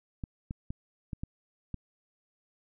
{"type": "clicks", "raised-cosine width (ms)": 5, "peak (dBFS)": -23, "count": 6, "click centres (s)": [0.238, 0.509, 0.705, 1.132, 1.235, 1.743], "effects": []}